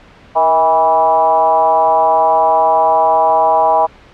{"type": "tone with frequency modulation", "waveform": "sine", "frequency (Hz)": 811, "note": "G#5", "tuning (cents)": -41, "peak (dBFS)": -8, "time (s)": [0.35, 3.87], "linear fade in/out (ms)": 20, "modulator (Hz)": 169, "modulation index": 1.3, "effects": ["pink hiss -42 dBFS RMS until 4.13 s", "low-pass 3000 Hz 12 dB/octave"]}